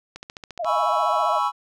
click train, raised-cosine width 0.2 ms, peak -19 dBFS, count 8, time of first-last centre 0.16-0.646 s, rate 14.4 Hz
sine tone with vibrato, 660 Hz, E5, 2 cents sharp, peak -24 dBFS, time 0.59-1.39 s, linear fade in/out 10 ms, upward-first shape sine, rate 15 Hz, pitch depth 120 cents each way
triangle chord, C# minor seventh, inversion second, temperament equal, 830.6 / 987.8 / 1108.7 / 1318.5 Hz, G#5 / B5 / C#6 / E6, 0 / 0 / 0 / 0 cents, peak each -24 / -23 / -23 / -24 dBFS, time 0.64-1.52 s, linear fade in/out 50 ms
effects none

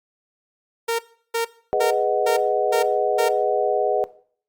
sawtooth tone bursts, 460.8 Hz, A#4, 20 cents flat, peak -16 dBFS, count 6, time 0.88-3.29 s, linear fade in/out 10 ms, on 110 ms, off 350 ms
sine chord, G# minor seventh, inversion none, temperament equal, 415.3 / 493.9 / 622.3 / 740 Hz, G#4 / B4 / D#5 / F#5, 0 / 0 / 0 / 0 cents, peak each -23 dBFS, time 1.73-4.04 s, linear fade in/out 0 ms
effects noise-tail reverb RT60 0.5 s tail -18 dB re dry + Opus 48 kbps

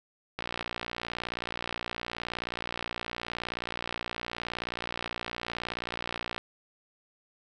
click train, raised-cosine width 0.3 ms, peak -17 dBFS, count 355, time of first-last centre 0.39-6.38 s, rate 59.1 Hz, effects none

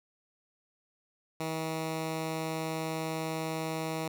10% pulse tone, 160 Hz, D#3, 49 cents sharp, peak -24 dBFS, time 1.4-4.08 s, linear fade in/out 2 ms, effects none

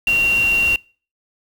sine tone in noise, 2755 Hz, F7, 24 cents flat, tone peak -13 dBFS, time 0.07-0.76 s, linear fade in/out 2 ms, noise pink, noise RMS -30 dBFS, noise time 0.07-0.76 s, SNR +14 dB, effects noise-tail reverb RT60 0.4 s tail -25 dB re dry

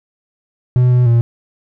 triangle tone with pitch steps, 124.9 / 124 / 117.6 Hz, B2 / B2 / A#2, +20 / +7 / +16 cents, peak -6 dBFS, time 0.76-1.21 s, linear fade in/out 0 ms, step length 150 ms, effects none

